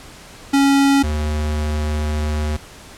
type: tone pair in turn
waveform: square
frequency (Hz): 277.2 / 75.66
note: C#4 / D#2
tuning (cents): 0 / -48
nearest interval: octave + minor seventh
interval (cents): 2248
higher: first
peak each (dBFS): -12 / -19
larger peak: first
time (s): 0.53-1.03 / 1.03-2.57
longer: second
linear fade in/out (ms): 10
effects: pink hiss -40 dBFS RMS until 2.97 s + low-pass 10000 Hz 12 dB/octave